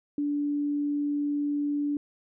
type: tone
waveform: sine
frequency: 290.4 Hz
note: D4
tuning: 19 cents flat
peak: -25 dBFS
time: 0.18-1.97 s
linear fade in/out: 2 ms
effects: none